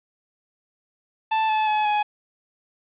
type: tone with pitch steps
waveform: 45% pulse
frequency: 880 / 865.9 / 852 / 838.3 Hz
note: A5 / A5 / G#5 / G#5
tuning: 0 / -28 / +44 / +16 cents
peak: -19 dBFS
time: 1.31-2.03 s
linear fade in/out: 10 ms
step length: 180 ms
effects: resampled to 8000 Hz + 8-bit